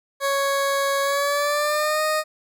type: tone with pitch glide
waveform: 20% pulse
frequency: 554.4 to 618.7 Hz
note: C#5 to D#5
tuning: 0 to -10 cents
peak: -15 dBFS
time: 0.2-2.24 s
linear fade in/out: 50 ms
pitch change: +190 cents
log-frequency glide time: 1.02-2.02 s
effects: none